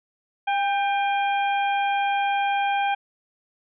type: harmonic tone with a mistuned harmonic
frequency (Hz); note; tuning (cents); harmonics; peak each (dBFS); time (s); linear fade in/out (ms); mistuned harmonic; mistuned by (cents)
802; G5; +39; 1 / 2 / 3 / 4; -21 / -30 / -31 / -36; 0.47-2.95; 10; 2; -44
effects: none